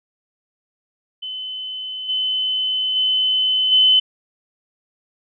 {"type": "tone with level steps", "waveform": "sine", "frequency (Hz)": 3036, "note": "F#7", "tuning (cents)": 44, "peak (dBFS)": [-26, -18, -15, -10], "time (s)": [1.22, 4], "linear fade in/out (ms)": 10, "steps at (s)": [2.08, 2.95, 3.71], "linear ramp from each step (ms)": 20, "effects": []}